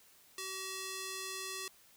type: tone with band-pass filter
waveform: square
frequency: 380 Hz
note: F#4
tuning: 46 cents sharp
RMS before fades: -42 dBFS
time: 0.38-1.68 s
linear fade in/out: 2 ms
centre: 6600 Hz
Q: 0.66
effects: white hiss -63 dBFS RMS until 1.96 s